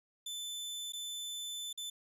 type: tone with dropouts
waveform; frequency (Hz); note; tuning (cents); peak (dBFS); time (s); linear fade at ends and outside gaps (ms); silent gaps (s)
sawtooth; 3520; A7; 0; -36; 0.26-1.9; 5; 0.923-0.933 / 1.729-1.775
effects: resampled to 32000 Hz + 12-bit